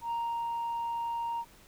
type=tone with ADSR envelope; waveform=sine; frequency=932.3 Hz; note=A#5; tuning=in tune; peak=-27 dBFS; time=0.01-1.45 s; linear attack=100 ms; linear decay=350 ms; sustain=-2 dB; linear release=58 ms; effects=tanh soft clip ceiling -29 dBFS + pink hiss -58 dBFS RMS until 1.67 s